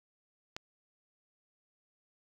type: click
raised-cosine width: 0.2 ms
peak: -21 dBFS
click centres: 0.565 s
effects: 8-bit